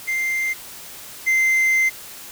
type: tone pair in turn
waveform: triangle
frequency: 2093 / 2079 Hz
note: C7 / C7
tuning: 0 / -12 cents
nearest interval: unison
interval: 12 cents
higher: first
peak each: -18 / -13 dBFS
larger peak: second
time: 0.07-0.54 / 1.26-1.9 s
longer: second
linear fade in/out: 20 ms
effects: white hiss -38 dBFS RMS until 2.31 s